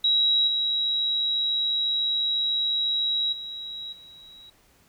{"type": "tone with level steps", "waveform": "sine", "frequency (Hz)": 3862, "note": "B7", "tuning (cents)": -39, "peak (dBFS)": [-18, -22, -33, -45], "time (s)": [0.04, 4.5], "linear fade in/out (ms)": 5, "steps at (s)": [0.47, 3.32, 3.92], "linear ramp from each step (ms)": 10, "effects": ["pink hiss -60 dBFS RMS until 4.88 s"]}